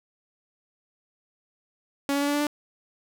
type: tone with pitch steps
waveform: sawtooth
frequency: 280 / 282.9 / 285.9 / 288.9 / 291.9 / 294.9 Hz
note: C#4 / C#4 / D4 / D4 / D4 / D4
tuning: +18 / +35 / -46 / -28 / -10 / +7 cents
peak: -19 dBFS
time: 2.09-2.468 s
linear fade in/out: 0 ms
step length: 63 ms
effects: none